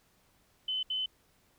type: tone bursts at uneven times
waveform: sine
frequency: 3037 Hz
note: F#7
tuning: 44 cents sharp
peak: -30 dBFS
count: 2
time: 0.68-0.83 / 0.9-1.06 s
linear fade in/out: 5 ms
effects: pink hiss -68 dBFS RMS until 1.58 s